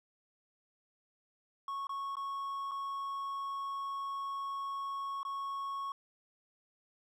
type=tone with dropouts; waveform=triangle; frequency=1103 Hz; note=C#6; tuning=9 cents flat; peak=-34 dBFS; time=1.68-5.92 s; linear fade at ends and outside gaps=2 ms; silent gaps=1.87-1.893 / 2.155-2.168 / 2.712-2.716 / 5.231-5.25 s; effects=none